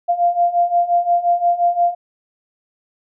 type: beating tone pair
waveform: sine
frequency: 693 / 698.7 Hz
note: F5 / F5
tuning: -14 / +1 cents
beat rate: 5.7 Hz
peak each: -18 / -15 dBFS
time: 0.08-1.95 s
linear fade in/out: 20 ms
effects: none